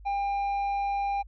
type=tone with tanh clipping; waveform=sine; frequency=800 Hz; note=G5; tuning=35 cents sharp; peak=-27 dBFS; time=0.05-1.23 s; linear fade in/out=20 ms; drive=6 dB; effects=added 50 Hz sine -45 dBFS peak until 1.27 s